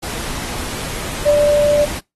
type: tone in noise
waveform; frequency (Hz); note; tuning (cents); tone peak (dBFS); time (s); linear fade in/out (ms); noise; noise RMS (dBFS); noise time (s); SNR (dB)
sine; 587.3; D5; 0; -10; 1.25-1.86; 20; pink; -26; 0.02-2; +13
effects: noise-tail reverb RT60 0.2 s tail -23 dB re dry + AAC 32 kbps